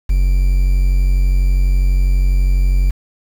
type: tone with quantisation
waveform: triangle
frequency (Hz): 46.09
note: F#1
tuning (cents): -6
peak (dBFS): -8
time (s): 0.09-2.91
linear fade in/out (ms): 10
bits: 6
effects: none